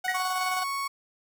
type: tone with tremolo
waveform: sawtooth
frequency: 740 Hz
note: F#5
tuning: in tune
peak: -24 dBFS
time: 0.04-0.64 s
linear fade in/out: 10 ms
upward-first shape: square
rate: 19 Hz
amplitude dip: 40%
type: tone with exponential decay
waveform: sine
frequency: 1900 Hz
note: A#6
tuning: 33 cents sharp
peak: -21 dBFS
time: 0.08-0.24 s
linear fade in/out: 2 ms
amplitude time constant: 34 ms
type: tone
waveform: 35% pulse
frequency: 1108.7 Hz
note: C#6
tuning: in tune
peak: -27 dBFS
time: 0.14-0.88 s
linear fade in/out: 10 ms
effects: none